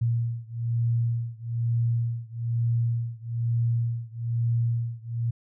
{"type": "beating tone pair", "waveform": "sine", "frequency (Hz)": [116.54, 117.64], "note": ["A#2", "A#2"], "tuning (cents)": [0, 16], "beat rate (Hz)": 1.1, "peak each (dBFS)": [-26, -27], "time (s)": [0.01, 5.31], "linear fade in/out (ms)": 10, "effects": []}